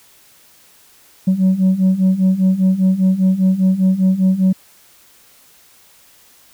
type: beating tone pair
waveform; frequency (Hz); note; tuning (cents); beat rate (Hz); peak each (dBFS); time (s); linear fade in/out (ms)
sine; 185 / 190; F#3 / F#3; 0 / +46; 5; -14 / -11; 1.27-4.53; 10
effects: tanh soft clip ceiling -8 dBFS + white hiss -49 dBFS RMS until 6.53 s